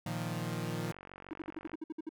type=chord; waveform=sawtooth; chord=Bb suspended fourth; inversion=none; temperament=equal; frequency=116.54 / 155.56 / 174.61 Hz; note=Bb2 / Eb3 / F3; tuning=0 / 0 / 0 cents; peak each=-35 dBFS; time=0.06-0.92 s; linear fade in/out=5 ms
type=click train; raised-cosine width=0.5 ms; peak=-32 dBFS; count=41; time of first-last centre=0.88-1.738 s; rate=46.6 Hz
type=tone bursts; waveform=triangle; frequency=316.4 Hz; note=D#4; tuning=29 cents sharp; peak=-34 dBFS; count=10; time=1.31-2.092 s; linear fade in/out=5 ms; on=26 ms; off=58 ms
effects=none